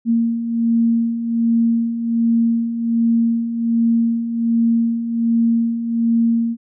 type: beating tone pair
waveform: sine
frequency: 229.9 / 231.2 Hz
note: A#3 / A#3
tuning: -24 / -14 cents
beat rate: 1.3 Hz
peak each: -22 / -15 dBFS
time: 0.05-6.57 s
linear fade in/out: 50 ms
effects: none